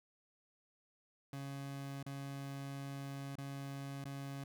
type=tone with dropouts; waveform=30% pulse; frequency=138.59 Hz; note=C#3; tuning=in tune; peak=-40 dBFS; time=1.33-4.44 s; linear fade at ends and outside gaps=2 ms; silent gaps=2.029-2.063 / 3.355-3.382 / 4.042-4.053 s; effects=none